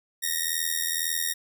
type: ring-modulated tone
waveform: 5% pulse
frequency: 1864.7 Hz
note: A#6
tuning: in tune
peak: -12 dBFS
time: 0.22-1.34 s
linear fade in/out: 20 ms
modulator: 41 Hz
effects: none